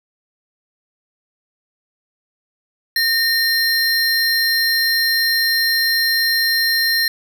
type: tone pair together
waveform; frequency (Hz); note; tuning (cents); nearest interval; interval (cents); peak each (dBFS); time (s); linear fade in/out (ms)
square; 1833 / 4168; A#6 / C8; -30 / -7; octave + major second; 1423; -18; 2.96-7.08; 2
effects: none